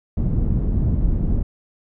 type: low-pass noise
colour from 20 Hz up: pink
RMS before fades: -19 dBFS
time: 0.17-1.43 s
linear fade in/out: 2 ms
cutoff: 180 Hz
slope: 12 dB/octave
effects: none